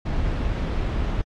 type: noise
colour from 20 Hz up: brown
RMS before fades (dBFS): -24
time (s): 0.05-1.22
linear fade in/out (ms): 10
effects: low-pass 4000 Hz 12 dB/octave + AAC 48 kbps